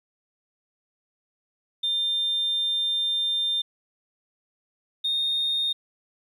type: tone pair in turn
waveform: sine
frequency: 3600 / 3678 Hz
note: A7 / A#7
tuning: +39 / -24 cents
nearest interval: unison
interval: 37 cents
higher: second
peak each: -21 / -21 dBFS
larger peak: neither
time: 1.83-3.62 / 5.04-5.73 s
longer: first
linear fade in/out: 10 ms
effects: tanh soft clip ceiling -19 dBFS + 10-bit